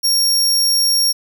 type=tone; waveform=sawtooth; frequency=5560 Hz; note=F8; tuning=9 cents flat; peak=-10 dBFS; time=0.03-1.13 s; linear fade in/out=20 ms; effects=8-bit